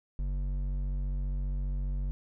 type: tone with hard clipping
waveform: sine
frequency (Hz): 47.41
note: F#1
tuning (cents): +43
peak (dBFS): -31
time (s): 0.19-2.11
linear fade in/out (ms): 0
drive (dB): 8
effects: none